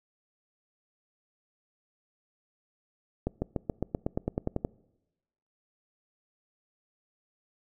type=accelerating click train; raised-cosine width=2 ms; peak=-15 dBFS; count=13; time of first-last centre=3.27-4.649 s; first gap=150 ms; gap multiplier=0.95; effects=noise-tail reverb RT60 1.0 s tail -24 dB re dry